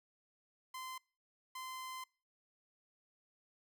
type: tone bursts at uneven times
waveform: sawtooth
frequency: 1034 Hz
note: C6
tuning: 21 cents flat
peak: -40 dBFS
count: 2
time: 0.74-0.98 / 1.55-2.04 s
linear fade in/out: 5 ms
effects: noise-tail reverb RT60 0.4 s tail -26 dB re dry